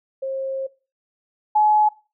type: tone pair in turn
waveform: sine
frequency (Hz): 535 / 849.3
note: C5 / G#5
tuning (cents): +38 / +39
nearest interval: minor sixth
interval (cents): 801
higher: second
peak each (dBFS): -23 / -13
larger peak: second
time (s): 0.22-0.67 / 1.55-1.89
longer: first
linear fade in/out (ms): 10
effects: noise-tail reverb RT60 0.3 s tail -19 dB re dry